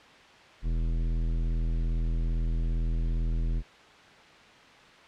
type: tone with tanh clipping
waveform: sine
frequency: 41.2 Hz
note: E1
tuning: in tune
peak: -27 dBFS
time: 0.62-3.63 s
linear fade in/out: 50 ms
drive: 15 dB
effects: white hiss -52 dBFS RMS until 5.07 s + low-pass 3000 Hz 12 dB/octave